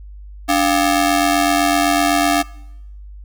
sawtooth ring-modulated tone, 493.9 Hz, B4, in tune, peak -6 dBFS, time 0.48-2.43 s, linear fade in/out 20 ms, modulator 203 Hz, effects noise-tail reverb RT60 0.9 s tail -23 dB re dry + added 50 Hz sine -33 dBFS peak until 3.24 s

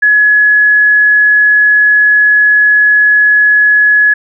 sine tone, 1692 Hz, G#6, 32 cents sharp, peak -4 dBFS, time 0.02-4.14 s, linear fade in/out 10 ms, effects none

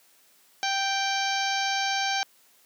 harmonic tone with a mistuned harmonic, 784 Hz, G5, in tune, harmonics 1 / 2 / 3 / 4 / 5 / 6 / 7 / 8, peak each -28 / -31 / -33 / -34 / -35 / -36 / -36 / -37 dBFS, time 0.63-2.23 s, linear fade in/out 0 ms, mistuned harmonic 6, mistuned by -43 cents, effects white hiss -60 dBFS RMS until 2.65 s + high-pass 200 Hz 12 dB/octave

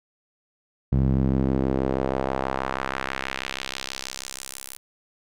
sawtooth tone with band-pass filter sweep, 66.2 Hz, C2, 21 cents sharp, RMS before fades -26 dBFS, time 0.92-4.77 s, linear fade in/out 0 ms, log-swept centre 140 to 12000 Hz, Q 1.2, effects none

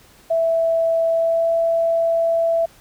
sine tone with pitch glide, 659.3 to 664.7 Hz, E5 to E5, 0 to +14 cents, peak -15 dBFS, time 0.3-2.66 s, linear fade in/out 10 ms, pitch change +14 cents, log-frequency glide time 1.09-1.51 s, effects pink hiss -50 dBFS RMS until 2.8 s

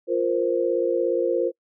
sine chord, F suspended fourth, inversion none, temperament equal, 349.2 / 466.2 / 523.3 Hz, F4 / Bb4 / C5, 0 / 0 / 0 cents, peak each -24 dBFS, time 0.07-1.52 s, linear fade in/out 50 ms, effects noise-tail reverb RT60 0.1 s tail -26 dB re dry

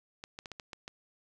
clicks, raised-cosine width 0.2 ms, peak -25 dBFS, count 7, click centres 0.239 / 0.389 / 0.458 / 0.517 / 0.598 / 0.732 / 0.879 s, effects none

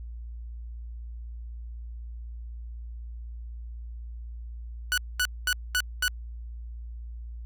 sawtooth tone bursts, 1480 Hz, F#6, in tune, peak -19 dBFS, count 5, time 4.92-6.08 s, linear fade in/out 0 ms, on 56 ms, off 220 ms, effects added 58 Hz sine -36 dBFS peak until 7.45 s

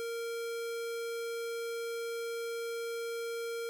square tone, 464 Hz, A#4, 8 cents flat, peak -36 dBFS, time 0-3.69 s, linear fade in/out 0 ms, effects none

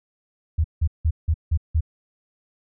sine tone bursts, 79.3 Hz, D#2, 33 cents sharp, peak -16 dBFS, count 6, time 0.58-1.808 s, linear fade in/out 10 ms, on 63 ms, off 170 ms, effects none

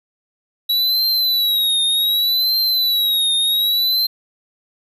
square tone with vibrato, 3904 Hz, B7, 21 cents flat, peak -15 dBFS, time 0.69-4.07 s, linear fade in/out 10 ms, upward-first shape triangle, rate 0.66 Hz, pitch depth 110 cents each way, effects none

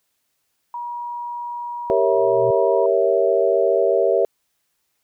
sine tone, 958 Hz, A#5, 47 cents sharp, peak -26 dBFS, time 0.74-2.86 s, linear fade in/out 2 ms
sine chord, G diminished seventh, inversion none, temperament equal, 392 / 466.2 / 554.4 / 659.3 Hz, G4 / Bb4 / Db5 / Fb5, 0 / 0 / 0 / 0 cents, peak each -20 dBFS, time 1.9-4.25 s, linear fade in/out 0 ms
sine tone with exponential growth, 121.2 Hz, B2, 32 cents flat, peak -26 dBFS, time 1.95-2.51 s, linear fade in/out 5 ms, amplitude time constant 120 ms
effects white hiss -71 dBFS RMS until 5.03 s

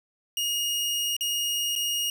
sawtooth tone with dropouts, 2864 Hz, F7, 43 cents sharp, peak -22 dBFS, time 0.37-2.1 s, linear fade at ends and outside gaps 2 ms, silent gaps 1.166-1.208 / 1.754-1.76 s, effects none

